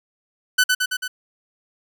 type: tone with echo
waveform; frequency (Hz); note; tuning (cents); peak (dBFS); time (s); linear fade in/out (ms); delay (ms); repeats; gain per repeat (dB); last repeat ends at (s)
sawtooth; 1502; F#6; +26; -9; 0.58-0.64; 10; 110; 4; -3; 1.08
effects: none